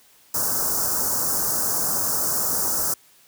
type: band-stop noise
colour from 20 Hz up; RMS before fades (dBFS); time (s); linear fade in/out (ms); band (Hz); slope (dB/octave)
white; -23; 0.34-2.94; 5; 1500 to 5200; 48
effects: white hiss -55 dBFS RMS until 3.27 s + high-pass 60 Hz 12 dB/octave